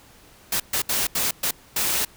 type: noise bursts at uneven times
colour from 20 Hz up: white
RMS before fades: -23 dBFS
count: 6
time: 0.52-0.6 / 0.73-0.82 / 0.89-1.07 / 1.15-1.31 / 1.43-1.51 / 1.76-2.05 s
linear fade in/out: 5 ms
effects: pink hiss -51 dBFS RMS until 2.16 s